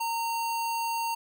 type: tone with sample-and-hold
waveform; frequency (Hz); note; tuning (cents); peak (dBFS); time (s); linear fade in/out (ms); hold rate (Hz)
sine; 922; A#5; -19; -27; 0-1.15; 10; 3675
effects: none